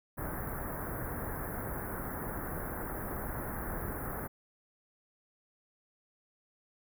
pink band-stop noise, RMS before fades -38 dBFS, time 0.17-4.28 s, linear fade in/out 20 ms, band 1800 to 11000 Hz, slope 48 dB/octave, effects none

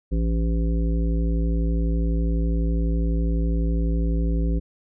harmonic tone, 56 Hz, A1, 31 cents sharp, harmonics 1 / 3 / 5 / 7 / 9, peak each -20 / -27 / -31 / -36 / -38 dBFS, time 0.11-4.6 s, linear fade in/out 20 ms, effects none

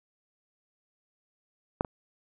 clicks, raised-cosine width 1 ms, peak -11 / -22 dBFS, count 2, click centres 1.809 / 1.848 s, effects none

